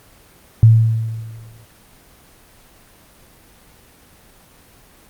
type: tone with exponential decay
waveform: sine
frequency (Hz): 112.3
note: A2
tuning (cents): +36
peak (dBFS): -3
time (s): 0.63-1.65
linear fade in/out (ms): 0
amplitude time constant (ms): 220
effects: pink hiss -48 dBFS RMS until 5.09 s + Opus 24 kbps